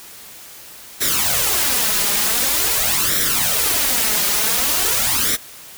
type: noise with flanger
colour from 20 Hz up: white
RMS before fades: -18 dBFS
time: 1-5.37 s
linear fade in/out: 20 ms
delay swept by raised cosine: 0.53 to 4.93 ms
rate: 0.46 Hz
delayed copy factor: +0.7
effects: white hiss -39 dBFS RMS until 5.77 s